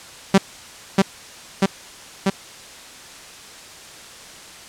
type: tone with echo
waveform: sawtooth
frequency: 194.3 Hz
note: G3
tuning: 15 cents flat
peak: -5 dBFS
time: 0.34-0.38 s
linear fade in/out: 5 ms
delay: 640 ms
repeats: 3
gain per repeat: -2 dB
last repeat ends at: 2.3 s
effects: white hiss -40 dBFS RMS until 4.68 s + low-pass 8000 Hz 12 dB/octave